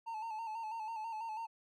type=tone with vibrato; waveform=triangle; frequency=889 Hz; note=A5; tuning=18 cents sharp; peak=-37 dBFS; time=0.06-1.47 s; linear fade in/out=20 ms; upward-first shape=square; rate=6.1 Hz; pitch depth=49 cents each way; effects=none